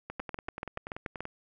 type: two click trains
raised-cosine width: 0.5 ms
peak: -20 / -23 dBFS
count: 8 / 13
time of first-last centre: 0.2-1.206 / 0.1-1.254 s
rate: 6.96 / 10.4 Hz
effects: none